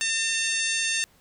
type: harmonic tone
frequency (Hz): 902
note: A5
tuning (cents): +43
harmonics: 2 / 3 / 4 / 5 / 6 / 7 / 8 / 9 / 10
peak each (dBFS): -30 / -29 / -31 / -35 / -37 / -31 / -36 / -39 / -34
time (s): 0.01-1.04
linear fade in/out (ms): 0
effects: pink hiss -60 dBFS RMS until 1.2 s